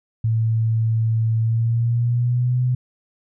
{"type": "tone with pitch glide", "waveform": "sine", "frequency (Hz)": [112.5, 125.55], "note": ["A2", "B2"], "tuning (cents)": [39, 29], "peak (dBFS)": -16, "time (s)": [0.24, 2.75], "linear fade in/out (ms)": 5, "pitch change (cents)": 190, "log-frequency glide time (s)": [1.4, 2.61], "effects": []}